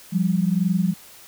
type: tone pair together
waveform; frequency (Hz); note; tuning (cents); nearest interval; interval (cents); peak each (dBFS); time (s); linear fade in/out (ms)
sine; 174.42 / 196.4; F3 / G3; -2 / +4; major second; 206; -20 / -21; 0.12-0.94; 20
effects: white hiss -46 dBFS RMS until 1.27 s